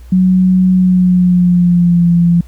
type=tone with pitch glide; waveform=sine; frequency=185 to 171.62 Hz; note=F#3 to F3; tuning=0 to -30 cents; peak=-6 dBFS; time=0.12-2.41 s; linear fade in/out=5 ms; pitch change=-130 cents; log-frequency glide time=0.73-2.09 s; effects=added 60 Hz sine -31 dBFS peak until 2.47 s + pink hiss -49 dBFS RMS until 2.47 s